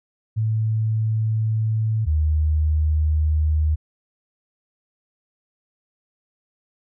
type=tone pair in turn; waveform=sine; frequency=110 / 77.1 Hz; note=A2 / D#2; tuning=0 / -15 cents; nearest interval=tritone; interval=615 cents; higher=first; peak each=-18 / -16 dBFS; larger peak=second; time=0.36-2.06 / 2.06-3.76 s; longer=neither; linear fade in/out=20 ms; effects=none